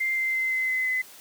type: tone with pitch steps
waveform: sine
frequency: 2093 / 2080 / 2067 / 2053 / 2040 / 2028 Hz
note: C7 / C7 / C7 / C7 / C7 / B6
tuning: 0 / -11 / -22 / -33 / -44 / +45 cents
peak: -23 dBFS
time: 0-1.02 s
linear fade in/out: 10 ms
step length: 170 ms
effects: white hiss -48 dBFS RMS until 1.2 s + high-pass 150 Hz 12 dB/octave